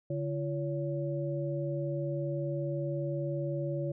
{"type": "tone cluster", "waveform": "sine", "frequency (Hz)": [143.8, 341.3, 564], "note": ["D3", "F4", "C#5"], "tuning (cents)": [-36, -40, 30], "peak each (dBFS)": [-33, -37, -36], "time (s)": [0.1, 3.92], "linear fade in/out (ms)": 5, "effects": []}